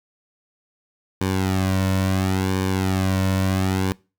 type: tone with flanger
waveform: sawtooth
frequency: 94.7 Hz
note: F#2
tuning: 41 cents sharp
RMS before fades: -21 dBFS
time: 1.21-3.92 s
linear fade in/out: 0 ms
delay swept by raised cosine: 1.5 to 2.5 ms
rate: 0.72 Hz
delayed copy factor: -0.8
effects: noise-tail reverb RT60 0.3 s tail -23 dB re dry